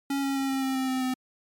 square tone with pitch steps, 277.2 / 274.2 / 271.2 / 268.2 / 265.3 / 262.4 / 259.5 / 256.7 Hz, C#4 / C#4 / C#4 / C4 / C4 / C4 / C4 / C4, 0 / -19 / -38 / +43 / +24 / +5 / -14 / -33 cents, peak -26 dBFS, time 0.1-1.14 s, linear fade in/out 5 ms, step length 130 ms, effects MP3 96 kbps

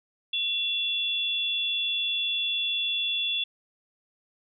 sine tone pair together, 2726 / 3435 Hz, F7 / A7, -43 / -42 cents, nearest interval major third, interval 401 cents, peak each -31 / -26 dBFS, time 0.33-3.44 s, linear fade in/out 5 ms, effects none

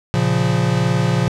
square chord, Bb minor, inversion none, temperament equal, 116.54 / 138.59 / 174.61 Hz, Bb2 / Db3 / F3, 0 / 0 / 0 cents, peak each -20 dBFS, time 0.14-1.28 s, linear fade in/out 0 ms, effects low-pass 7000 Hz 12 dB/octave

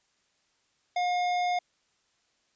sine tone with tanh clipping, 715 Hz, F5, 41 cents sharp, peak -27 dBFS, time 0.96-1.59 s, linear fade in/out 5 ms, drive 16 dB, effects white hiss -71 dBFS RMS until 2.55 s + resampled to 16000 Hz

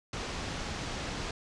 pink low-pass noise, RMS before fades -37 dBFS, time 0.13-1.31 s, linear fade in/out 2 ms, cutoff 6600 Hz, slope 24 dB/octave, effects resampled to 24000 Hz

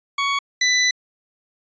20% pulse tone pair in turn, 1118 / 1992 Hz, C#6 / B6, +14 / +14 cents, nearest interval minor seventh, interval 1000 cents, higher second, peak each -14 / -10 dBFS, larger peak second, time 0.18-0.39 / 0.61-0.91 s, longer second, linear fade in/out 5 ms, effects resampled to 16000 Hz

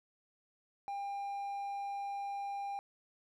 triangle tone, 800 Hz, G5, 35 cents sharp, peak -35 dBFS, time 0.88-2.79 s, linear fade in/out 0 ms, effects none

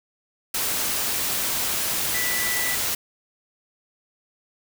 sine tone in noise, 1975.5 Hz, B6, in tune, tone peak -27 dBFS, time 2.14-2.75 s, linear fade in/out 5 ms, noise white, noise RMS -25 dBFS, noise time 0.54-2.95 s, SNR -5 dB, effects none

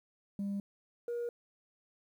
sine tone pair in turn, 200 / 475.7 Hz, G3 / A#4, +35 / +35 cents, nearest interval octave + minor third, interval 1500 cents, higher second, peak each -31 / -32 dBFS, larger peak first, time 0.39-0.6 / 1.08-1.29 s, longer neither, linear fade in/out 2 ms, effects tanh soft clip ceiling -32 dBFS + 11-bit

